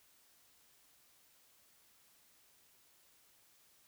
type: silence
effects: white hiss -68 dBFS RMS until 3.87 s